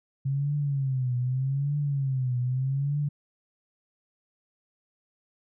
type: tone with vibrato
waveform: sine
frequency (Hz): 134.4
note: C3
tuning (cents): +47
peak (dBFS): -24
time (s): 0.25-3.09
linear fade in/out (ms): 10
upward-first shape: triangle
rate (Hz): 0.82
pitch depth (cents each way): 160
effects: none